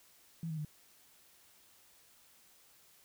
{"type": "tone with pitch steps", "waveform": "sine", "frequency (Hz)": [164.81, 157.82, 151.13], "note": ["E3", "D#3", "D3"], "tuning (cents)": [0, 25, 50], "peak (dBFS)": -36, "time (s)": [0.43, 0.649], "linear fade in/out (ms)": 2, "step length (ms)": 73, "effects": ["white hiss -64 dBFS RMS until 3.04 s"]}